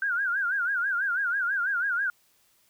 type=tone with vibrato; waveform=sine; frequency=1512 Hz; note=F#6; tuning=37 cents sharp; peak=-24 dBFS; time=0.02-2.1 s; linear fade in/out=2 ms; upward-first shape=sine; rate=6.1 Hz; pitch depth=150 cents each way; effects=white hiss -65 dBFS RMS until 2.69 s